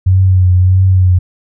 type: tone with vibrato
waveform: sine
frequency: 92.5 Hz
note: F#2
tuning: in tune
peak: -5 dBFS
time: 0.06-1.19 s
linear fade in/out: 10 ms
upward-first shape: triangle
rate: 1.6 Hz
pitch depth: 45 cents each way
effects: none